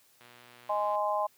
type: click train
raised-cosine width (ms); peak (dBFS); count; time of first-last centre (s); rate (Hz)
0.3; -37; 91; 0.21-0.954; 121
type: harmonic tone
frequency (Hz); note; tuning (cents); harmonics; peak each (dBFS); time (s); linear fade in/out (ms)
207.7; G#3; 0; 3 / 4 / 5; -31 / -31 / -31; 0.69-1.27; 10
effects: white hiss -64 dBFS RMS until 1.37 s + high-pass 80 Hz 12 dB/octave